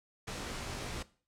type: noise with comb filter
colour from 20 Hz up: pink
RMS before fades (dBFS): -40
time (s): 0.27-1.03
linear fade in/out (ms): 10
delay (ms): 19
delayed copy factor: -0.75
effects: noise-tail reverb RT60 0.4 s tail -18 dB re dry + low-pass 8000 Hz 12 dB/octave